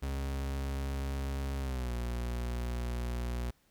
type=tone with pitch glide; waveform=40% pulse; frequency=68.2 to 60.06 Hz; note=C#2 to B1; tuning=-28 to -48 cents; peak=-32 dBFS; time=0.02-3.51 s; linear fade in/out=10 ms; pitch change=-220 cents; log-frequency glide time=1.6-1.93 s; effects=pink hiss -70 dBFS RMS until 3.7 s